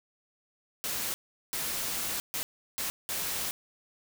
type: noise bursts at uneven times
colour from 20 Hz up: white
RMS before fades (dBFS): -33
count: 5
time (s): 0.84-1.14 / 1.53-2.2 / 2.34-2.43 / 2.78-2.9 / 3.09-3.51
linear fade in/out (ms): 0
effects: none